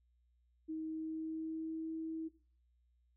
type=tone with pitch glide; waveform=sine; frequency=316.5 to 321.8 Hz; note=D#4 to E4; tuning=+30 to -42 cents; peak=-38 dBFS; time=0.68-2.29 s; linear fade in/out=20 ms; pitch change=+28 cents; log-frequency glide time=0.85-1.89 s; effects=noise-tail reverb RT60 0.4 s tail -17 dB re dry + added 60 Hz sine -70 dBFS peak until 3.16 s